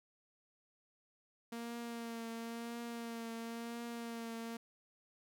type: tone with vibrato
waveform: sawtooth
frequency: 232.1 Hz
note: A#3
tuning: 7 cents flat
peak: -38 dBFS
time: 1.52-4.57 s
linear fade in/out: 5 ms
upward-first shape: triangle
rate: 0.97 Hz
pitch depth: 30 cents each way
effects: none